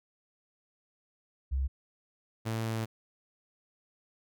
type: tone pair in turn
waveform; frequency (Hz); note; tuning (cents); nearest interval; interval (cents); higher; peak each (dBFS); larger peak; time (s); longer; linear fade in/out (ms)
sine / sawtooth; 66.7 / 112.18; C2 / A2; +34 / +34; major sixth; 900; second; -27; neither; 1.51-1.68 / 2.45-2.86; second; 20
effects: none